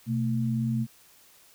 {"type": "tone pair together", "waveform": "sine", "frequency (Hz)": [125.72, 224], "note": ["B2", "A3"], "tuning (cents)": [31, 31], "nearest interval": "minor seventh", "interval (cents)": 1000, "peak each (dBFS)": -27, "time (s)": [0.06, 0.87], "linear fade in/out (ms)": 50, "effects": ["white hiss -57 dBFS RMS until 1.54 s"]}